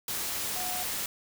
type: tone in noise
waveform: sine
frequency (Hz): 728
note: F#5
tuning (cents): -28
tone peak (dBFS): -37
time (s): 0.56-0.83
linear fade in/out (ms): 2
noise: white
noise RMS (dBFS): -33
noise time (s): 0.08-1.06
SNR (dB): -7
effects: none